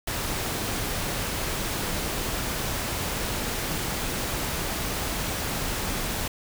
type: noise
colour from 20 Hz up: pink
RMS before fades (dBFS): -29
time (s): 0.07-6.28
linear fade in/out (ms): 5
effects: none